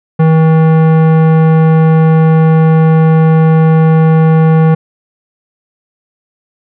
sine tone with tanh clipping, 160 Hz, D#3, 49 cents sharp, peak -6 dBFS, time 0.19-4.75 s, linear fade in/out 10 ms, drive 17 dB, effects none

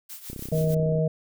blue noise with tremolo, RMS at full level -38 dBFS, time 0.09-0.75 s, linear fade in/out 10 ms, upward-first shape triangle, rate 6.5 Hz, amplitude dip 75%
click train, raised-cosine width 3 ms, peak -24 dBFS, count 23, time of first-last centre 0.3-0.985 s, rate 32.1 Hz
harmonic tone, 158.2 Hz, D#3, 29 cents sharp, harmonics 1 / 3 / 4, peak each -22 / -27 / -28 dBFS, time 0.52-1.08 s, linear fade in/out 5 ms
effects none

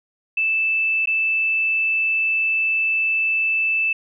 sine tone with dropouts, 2637 Hz, E7, in tune, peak -17 dBFS, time 0.37-3.93 s, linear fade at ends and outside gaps 5 ms, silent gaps 1.058-1.072 s, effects none

